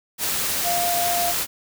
sine tone in noise, 698.5 Hz, F5, in tune, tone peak -22 dBFS, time 0.63-1.34 s, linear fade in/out 50 ms, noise white, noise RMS -24 dBFS, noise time 0.18-1.47 s, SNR -1 dB, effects none

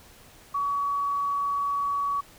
sine tone, 1131 Hz, C#6, 34 cents sharp, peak -24 dBFS, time 0.54-2.21 s, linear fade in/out 10 ms, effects pink hiss -52 dBFS RMS until 2.38 s

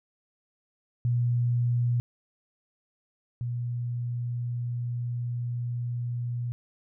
sine tone pair in turn, 120.7 / 120.7 Hz, B2 / B2, -39 / -39 cents, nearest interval unison, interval 0 cents, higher neither, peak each -22 / -28 dBFS, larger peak first, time 1.05-2 / 3.41-6.52 s, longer second, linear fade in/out 0 ms, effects none

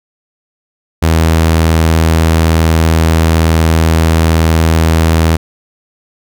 sawtooth tone, 81.1 Hz, E2, 28 cents flat, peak -3 dBFS, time 1.02-5.37 s, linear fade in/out 10 ms, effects none

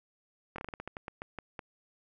slowing click train, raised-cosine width 0.5 ms, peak -24 dBFS, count 13, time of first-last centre 0.56-1.592 s, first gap 23 ms, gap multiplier 1.22, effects none

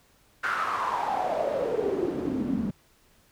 pink noise with band-pass filter sweep, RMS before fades -28 dBFS, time 0.43-2.71 s, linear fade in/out 10 ms, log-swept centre 1500 to 200 Hz, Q 6.5, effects pink hiss -62 dBFS RMS until 3.31 s

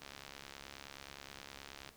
click train, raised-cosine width 0.2 ms, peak -30 dBFS, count 131, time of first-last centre 0.02-1.891 s, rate 69.5 Hz, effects pink hiss -62 dBFS RMS until 1.96 s

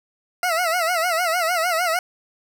20% pulse tone with vibrato, 685 Hz, F5, 34 cents flat, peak -14 dBFS, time 0.43-1.99 s, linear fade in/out 2 ms, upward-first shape sine, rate 6.6 Hz, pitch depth 120 cents each way, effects none

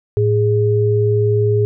sine tone pair together, 110 / 413.5 Hz, A2 / G#4, 0 / -8 cents, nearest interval octave + major seventh, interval 2292 cents, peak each -14 / -15 dBFS, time 0.17-1.65 s, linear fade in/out 0 ms, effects none

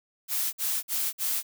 blue noise bursts, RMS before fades -28 dBFS, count 4, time 0.28-1.43 s, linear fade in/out 50 ms, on 250 ms, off 50 ms, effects none

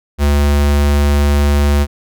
square tone, 72.1 Hz, D2, 31 cents flat, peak -10 dBFS, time 0.18-1.87 s, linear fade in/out 50 ms, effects none

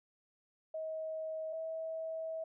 sine tone pair in turn, 635 / 645.4 Hz, D#5 / E5, +35 / -37 cents, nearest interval unison, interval 28 cents, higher second, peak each -37 / -37 dBFS, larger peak neither, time 0.74-1.53 / 1.53-2.44 s, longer second, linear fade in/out 5 ms, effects none

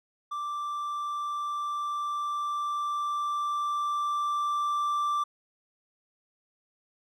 triangle tone with level ramp, 1174.7 Hz, D6, in tune, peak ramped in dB -29 to -23 dBFS, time 0.31-5.24 s, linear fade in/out 10 ms, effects none

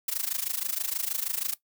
blue noise with amplitude modulation, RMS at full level -27 dBFS, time 0.08-1.54 s, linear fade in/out 5 ms, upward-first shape sine, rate 26.3 Hz, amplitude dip 90%, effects noise-tail reverb RT60 0.1 s tail -17 dB re dry

